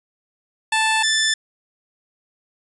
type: tone pair in turn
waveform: 15% pulse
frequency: 880 / 1760 Hz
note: A5 / A6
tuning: 0 / 0 cents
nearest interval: octave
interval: 1200 cents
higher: second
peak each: -10 dBFS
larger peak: neither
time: 0.72-1.03 / 1.03-1.34 s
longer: neither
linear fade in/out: 5 ms
effects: resampled to 24000 Hz